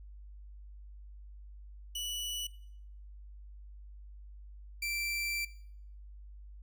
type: tone pair in turn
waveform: sawtooth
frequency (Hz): 2953 / 2344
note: F#7 / D7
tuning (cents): -4 / -4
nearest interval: major third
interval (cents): 400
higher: first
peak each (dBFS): -32 / -30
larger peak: second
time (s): 1.95-2.47 / 4.82-5.45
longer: second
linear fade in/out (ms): 5
effects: noise-tail reverb RT60 0.7 s tail -20 dB re dry + added 50 Hz sine -47 dBFS peak until 6.62 s